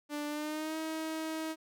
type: tone with pitch glide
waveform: sawtooth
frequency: 294.8 to 317.8 Hz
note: D4 to D#4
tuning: +7 to +37 cents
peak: -31 dBFS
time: 0.09-1.56 s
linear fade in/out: 50 ms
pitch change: +130 cents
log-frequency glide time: 0.27-0.77 s
effects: none